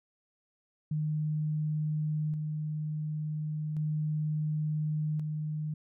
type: tone with tremolo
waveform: sine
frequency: 153 Hz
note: D#3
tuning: 29 cents flat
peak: -28 dBFS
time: 0.91-5.74 s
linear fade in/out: 5 ms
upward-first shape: square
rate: 0.35 Hz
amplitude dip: 30%
effects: none